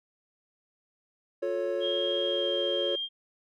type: chord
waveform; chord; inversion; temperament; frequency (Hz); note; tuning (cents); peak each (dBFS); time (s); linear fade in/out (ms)
triangle; F augmented; none; equal with one note detuned; 355.7 / 440 / 554.4; F4 / A4 / C#5; +32 / 0 / 0; -31 / -32 / -28; 1.42-2.96; 10
type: tone with pitch glide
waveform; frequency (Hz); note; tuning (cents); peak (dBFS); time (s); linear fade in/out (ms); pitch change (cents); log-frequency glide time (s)
sine; 3235 to 3203; G#7 to G7; -46 to +37; -30; 1.8-3.09; 50; -17; 2.27-2.49
effects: none